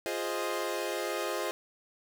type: chord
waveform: sawtooth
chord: F minor seventh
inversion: none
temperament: equal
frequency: 349.2 / 415.3 / 523.3 / 622.3 Hz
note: F4 / Ab4 / C5 / Eb5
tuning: 0 / 0 / 0 / 0 cents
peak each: -33 dBFS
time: 0.06-1.51 s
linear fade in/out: 0 ms
effects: none